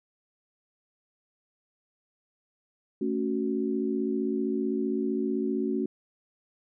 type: chord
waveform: sine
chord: F# minor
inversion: first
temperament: just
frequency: 222 / 277.5 / 370 Hz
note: A3 / C#4 / F#4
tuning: +16 / +2 / 0 cents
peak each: -30 dBFS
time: 3.01-5.86 s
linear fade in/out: 5 ms
effects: none